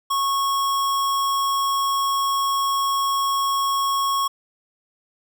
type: tone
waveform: square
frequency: 1100 Hz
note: C#6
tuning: 14 cents flat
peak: -20 dBFS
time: 0.1-4.28 s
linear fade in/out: 10 ms
effects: none